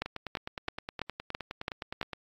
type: two click trains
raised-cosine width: 0.3 ms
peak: -15 / -20 dBFS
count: 7 / 21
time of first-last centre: 0.02-2.013 / 0.06-2.133 s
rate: 3.01 / 9.65 Hz
effects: AAC 48 kbps